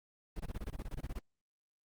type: noise bursts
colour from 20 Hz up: brown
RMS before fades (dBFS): -39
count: 14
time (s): 0.36-1.191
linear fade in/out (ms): 5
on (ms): 38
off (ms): 23
effects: Opus 24 kbps